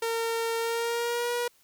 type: tone with pitch glide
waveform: sawtooth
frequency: 457.8 to 481.4 Hz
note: A#4 to B4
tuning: -31 to -44 cents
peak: -23 dBFS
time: 0.02-1.48 s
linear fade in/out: 5 ms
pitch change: +87 cents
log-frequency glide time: 0.58-1.32 s
effects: white hiss -63 dBFS RMS until 1.63 s